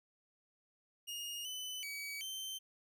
sawtooth tone with pitch steps, 2852 / 3014 / 2273 / 3103 Hz, F7 / F#7 / C#7 / G7, +36 / +31 / +43 / -18 cents, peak -38 dBFS, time 1.07-2.59 s, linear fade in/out 20 ms, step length 380 ms, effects none

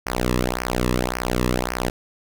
sawtooth tone with flanger, 61.74 Hz, B1, in tune, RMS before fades -23 dBFS, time 0.06-1.9 s, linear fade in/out 5 ms, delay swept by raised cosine 0.26 to 1.36 ms, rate 1.8 Hz, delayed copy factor -0.9, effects none

